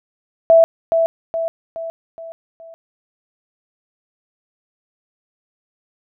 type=tone with echo; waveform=sine; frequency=659.3 Hz; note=E5; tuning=in tune; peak=-6 dBFS; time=0.5-0.64 s; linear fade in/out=0 ms; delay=420 ms; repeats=5; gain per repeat=-6 dB; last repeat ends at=2.74 s; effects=none